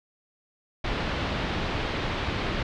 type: low-pass noise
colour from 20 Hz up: pink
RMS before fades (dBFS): -29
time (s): 0.84-2.63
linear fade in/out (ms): 5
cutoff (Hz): 3900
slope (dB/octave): 24
effects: none